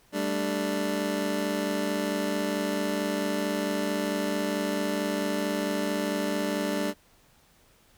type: chord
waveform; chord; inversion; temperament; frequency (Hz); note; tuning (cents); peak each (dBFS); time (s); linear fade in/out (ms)
25% pulse; G suspended second; none; just; 196 / 220.5 / 294; G3 / A3 / D4; 0 / +4 / +2; -28 / -30 / -26; 0.12-6.94; 50
effects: pink hiss -61 dBFS RMS until 7.97 s